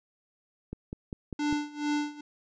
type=click train; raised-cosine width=3 ms; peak=-23 dBFS; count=5; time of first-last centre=0.73-1.527 s; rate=5.02 Hz
type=tone with tremolo; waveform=square; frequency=295.4 Hz; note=D4; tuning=10 cents sharp; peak=-26 dBFS; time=1.39-2.21 s; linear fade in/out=5 ms; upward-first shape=sine; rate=2.3 Hz; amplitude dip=90%
effects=resampled to 16000 Hz